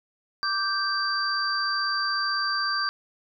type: tone cluster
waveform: sine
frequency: 1172 / 1566 / 4678 Hz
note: D6 / G6 / D8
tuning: -4 / -2 / -8 cents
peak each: -28 dBFS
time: 0.43-2.89 s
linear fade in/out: 0 ms
effects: none